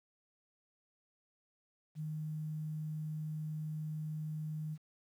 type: tone with quantisation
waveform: sine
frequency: 154.5 Hz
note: D#3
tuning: 12 cents flat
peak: -37 dBFS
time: 1.95-4.78 s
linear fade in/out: 50 ms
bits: 11
effects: none